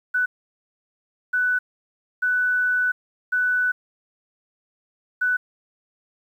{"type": "tone bursts at uneven times", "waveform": "sine", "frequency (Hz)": 1491, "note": "F#6", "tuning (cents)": 13, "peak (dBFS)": -18, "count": 5, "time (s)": [[0.14, 0.26], [1.33, 1.59], [2.22, 2.92], [3.32, 3.72], [5.21, 5.37]], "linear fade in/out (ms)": 10, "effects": ["9-bit"]}